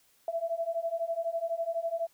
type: beating tone pair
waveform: sine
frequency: 660 / 672 Hz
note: E5 / E5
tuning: +2 / +33 cents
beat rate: 12 Hz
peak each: -33 / -32 dBFS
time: 0.28-2.07 s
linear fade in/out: 2 ms
effects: white hiss -66 dBFS RMS until 2.13 s